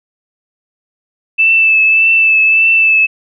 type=tone with vibrato; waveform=sine; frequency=2637 Hz; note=E7; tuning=in tune; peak=-6 dBFS; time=1.38-3.07 s; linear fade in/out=20 ms; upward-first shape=triangle; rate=1.7 Hz; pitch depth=26 cents each way; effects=none